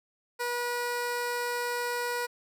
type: tone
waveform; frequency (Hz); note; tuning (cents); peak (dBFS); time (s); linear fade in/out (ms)
15% pulse; 484.1; B4; -35; -23; 0.39-2.27; 20
effects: none